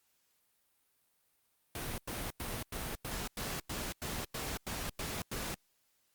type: noise bursts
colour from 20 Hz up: pink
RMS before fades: -39 dBFS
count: 12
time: 1.75-5.544 s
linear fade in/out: 2 ms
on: 230 ms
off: 94 ms
effects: white hiss -75 dBFS RMS until 6.14 s + Opus 48 kbps